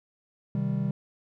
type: chord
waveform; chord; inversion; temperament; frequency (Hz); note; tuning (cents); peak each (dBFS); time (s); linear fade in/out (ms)
triangle; C minor; none; just; 130.81 / 156.98 / 196.22; C3 / Eb3 / G3; 0 / +16 / +2; -28 / -29 / -27; 0.55-0.91; 2
effects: none